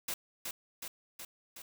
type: noise with echo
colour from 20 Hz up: white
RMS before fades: -36 dBFS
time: 0.08-0.14 s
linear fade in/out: 5 ms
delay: 370 ms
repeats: 4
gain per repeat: -3 dB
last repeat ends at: 1.62 s
effects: none